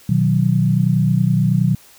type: chord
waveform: sine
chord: B major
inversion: none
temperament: equal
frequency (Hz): 123.47 / 155.56 / 185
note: B2 / D#3 / F#3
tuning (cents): 0 / 0 / 0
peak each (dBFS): -17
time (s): 0.09-1.75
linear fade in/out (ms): 5
effects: white hiss -47 dBFS RMS until 1.98 s